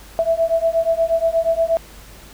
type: beating tone pair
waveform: sine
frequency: 656 / 664.4 Hz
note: E5 / E5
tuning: -9 / +13 cents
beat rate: 8.4 Hz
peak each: -18 dBFS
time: 0.19-1.77 s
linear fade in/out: 0 ms
effects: added 50 Hz sine -42 dBFS peak until 2.33 s + pink hiss -43 dBFS RMS until 2.33 s